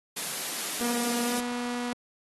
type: high-pass noise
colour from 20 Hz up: white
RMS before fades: -33 dBFS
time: 0.16-1.41 s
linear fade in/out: 10 ms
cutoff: 140 Hz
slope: 96 dB/octave
type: tone with pitch glide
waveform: sawtooth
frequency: 239.1 to 243.1 Hz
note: A#3 to B3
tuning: +44 to -27 cents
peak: -26 dBFS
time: 0.81-1.93 s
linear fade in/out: 0 ms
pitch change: +29 cents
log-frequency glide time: 1.25-1.33 s
effects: AAC 32 kbps